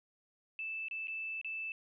sine tone with dropouts, 2637 Hz, E7, in tune, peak -37 dBFS, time 0.59-1.72 s, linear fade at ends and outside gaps 1 ms, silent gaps 0.884-0.911 / 1.072-1.081 / 1.414-1.446 s, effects none

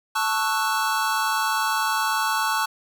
square chord, F# minor seventh, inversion first, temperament equal, 880 / 1108.7 / 1318.5 / 1480 Hz, A5 / C#6 / E6 / F#6, 0 / 0 / 0 / 0 cents, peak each -26 / -27 / -30 / -28 dBFS, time 0.15-2.66 s, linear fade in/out 10 ms, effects none

